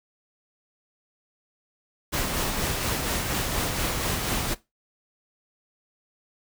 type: noise with tremolo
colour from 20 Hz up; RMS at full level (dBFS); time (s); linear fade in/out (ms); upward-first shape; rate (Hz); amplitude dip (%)
pink; -26; 2.12-4.55; 20; sine; 4.2; 30
effects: noise-tail reverb RT60 0.2 s tail -18 dB re dry